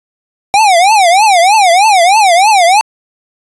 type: tone with vibrato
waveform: square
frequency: 772 Hz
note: G5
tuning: 27 cents flat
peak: -5 dBFS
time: 0.54-2.81 s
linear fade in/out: 0 ms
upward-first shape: triangle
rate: 3.2 Hz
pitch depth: 270 cents each way
effects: resampled to 24000 Hz